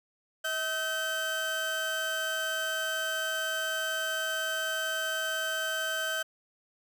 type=tone pair together; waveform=30% pulse; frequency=640 / 1542.1 Hz; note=D#5 / G6; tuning=+49 / -29 cents; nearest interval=octave + minor third; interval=1522 cents; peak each=-33 / -28 dBFS; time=0.44-6.23 s; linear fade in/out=10 ms; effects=none